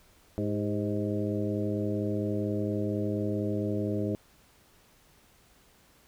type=harmonic tone with a mistuned harmonic; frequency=104.3 Hz; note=G#2; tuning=8 cents sharp; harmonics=1 / 2 / 3 / 4 / 5 / 6; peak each=-33 / -33 / -33 / -35 / -38 / -39 dBFS; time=0.38-4.15 s; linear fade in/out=0 ms; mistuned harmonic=4; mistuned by=-57 cents; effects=pink hiss -61 dBFS RMS until 6.07 s